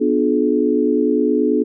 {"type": "chord", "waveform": "sine", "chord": "B diminished seventh", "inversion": "none", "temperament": "just", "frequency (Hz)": [246.9, 296.3, 355.6, 426.7], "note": ["B3", "D4", "F4", "Ab4"], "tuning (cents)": [0, 15, 31, 47], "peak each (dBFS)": [-19, -18, -22, -18], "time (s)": [0, 1.64], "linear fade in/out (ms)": 20, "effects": []}